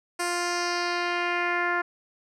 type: tone with low-pass filter sweep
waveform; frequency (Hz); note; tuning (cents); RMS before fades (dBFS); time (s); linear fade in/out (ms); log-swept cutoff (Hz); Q
10% pulse; 350.2; F4; +5; -27; 0.19-1.82; 10; 9200 to 1600; 2.1
effects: none